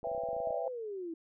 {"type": "clicks", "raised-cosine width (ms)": 2, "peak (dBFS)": -38, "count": 12, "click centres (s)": [0.031, 0.071, 0.116, 0.149, 0.179, 0.236, 0.288, 0.331, 0.366, 0.403, 0.473, 0.506]}
{"type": "chord", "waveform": "sine", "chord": "C# half-diminished seventh", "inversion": "third", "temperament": "just", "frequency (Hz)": [498.9, 554.4, 665.2, 798.3], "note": ["B4", "C#5", "E5", "G5"], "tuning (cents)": [17, 0, 16, 31], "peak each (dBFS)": [-38, -42, -36, -40], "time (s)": [0.04, 0.68], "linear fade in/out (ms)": 2}
{"type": "exponential sweep", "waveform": "sine", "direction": "down", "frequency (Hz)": [663, 320], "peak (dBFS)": -37, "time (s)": [0.45, 1.14], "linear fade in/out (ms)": 5}
{"effects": []}